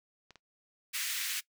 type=clicks; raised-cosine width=0.2 ms; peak=-34 dBFS; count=2; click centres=0.307 / 0.357 s
type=high-pass noise; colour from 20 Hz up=pink; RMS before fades=-35 dBFS; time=0.93-1.41 s; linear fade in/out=20 ms; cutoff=1800 Hz; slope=24 dB/octave
effects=noise-tail reverb RT60 0.1 s tail -20 dB re dry